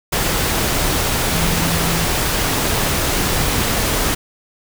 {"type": "tone in noise", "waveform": "sine", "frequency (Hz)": 167.6, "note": "E3", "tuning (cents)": 29, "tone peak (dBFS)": -21, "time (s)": [1.34, 2.05], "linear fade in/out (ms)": 10, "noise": "pink", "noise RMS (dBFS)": -18, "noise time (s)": [0.12, 4.15], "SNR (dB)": -6, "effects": []}